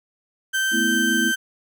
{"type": "tone", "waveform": "35% pulse", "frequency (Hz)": 1555, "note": "G6", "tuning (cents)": -14, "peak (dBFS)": -18, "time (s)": [0.53, 1.36], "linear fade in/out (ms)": 20}
{"type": "chord", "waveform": "sine", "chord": "A suspended second", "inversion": "none", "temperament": "equal", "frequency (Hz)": [220, 246.9, 329.6], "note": ["A3", "B3", "E4"], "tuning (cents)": [0, 0, 0], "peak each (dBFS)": -25, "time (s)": [0.71, 1.33], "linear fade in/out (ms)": 50}
{"effects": []}